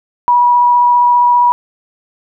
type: tone with vibrato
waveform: sine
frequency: 970 Hz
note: B5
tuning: 31 cents flat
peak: -6 dBFS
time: 0.28-1.52 s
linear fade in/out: 0 ms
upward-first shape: sine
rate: 15 Hz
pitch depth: 9 cents each way
effects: none